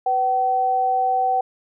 sine tone pair together, 497.6 / 763.1 Hz, B4 / G5, +13 / -47 cents, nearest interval perfect fifth, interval 740 cents, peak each -27 / -17 dBFS, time 0.06-1.41 s, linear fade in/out 5 ms, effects none

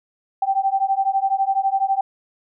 sine beating tone pair, 773 / 785 Hz, G5 / G5, -24 / +2 cents, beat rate 12 Hz, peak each -20 dBFS, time 0.42-2.01 s, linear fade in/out 5 ms, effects none

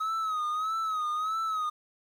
triangle tone with vibrato, 1271 Hz, D#6, 36 cents sharp, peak -26 dBFS, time 0-1.7 s, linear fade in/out 10 ms, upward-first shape sine, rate 1.6 Hz, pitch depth 74 cents each way, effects 10-bit

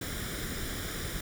pink noise with comb filter, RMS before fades -36 dBFS, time 0.01-1.21 s, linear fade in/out 5 ms, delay 0.56 ms, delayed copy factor +0.65, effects none

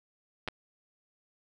clicks, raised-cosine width 0.3 ms, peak -18 dBFS, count 2, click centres 0.477 / 0.485 s, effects none

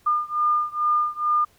sine beating tone pair, 1208 / 1210.3 Hz, D6 / D#6, +48 / -48 cents, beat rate 2.3 Hz, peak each -22 / -23 dBFS, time 0.06-1.45 s, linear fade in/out 10 ms, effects pink hiss -59 dBFS RMS until 1.58 s

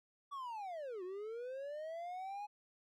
triangle linear two-way sweep, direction down then up, 1154 to 355.1 to 838 Hz, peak -40 dBFS, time 0.31-2.47 s, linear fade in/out 20 ms, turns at 1.03 s, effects none

